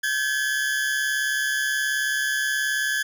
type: tone pair together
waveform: 40% pulse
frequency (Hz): 1561.3 / 1700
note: G6 / G#6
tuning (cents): -7 / +40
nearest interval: minor second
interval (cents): 147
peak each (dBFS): -26 / -23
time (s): 0.03-3.03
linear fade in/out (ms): 10
effects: none